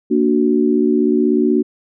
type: chord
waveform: sine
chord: Bb augmented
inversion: none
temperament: equal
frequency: 233.1 / 293.7 / 370 Hz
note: Bb3 / D4 / F#4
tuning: 0 / 0 / 0 cents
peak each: -16 dBFS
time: 0.1-1.63 s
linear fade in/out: 20 ms
effects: none